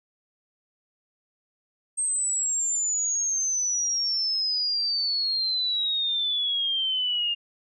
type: exponential sweep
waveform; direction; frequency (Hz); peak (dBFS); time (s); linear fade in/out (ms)
sine; down; 8420 to 2812; -23; 1.97-7.35; 20
effects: none